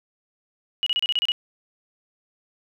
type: tone bursts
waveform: sine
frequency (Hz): 2909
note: F#7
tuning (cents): -30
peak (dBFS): -19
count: 8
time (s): 0.83-1.319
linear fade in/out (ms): 0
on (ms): 34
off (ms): 31
effects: none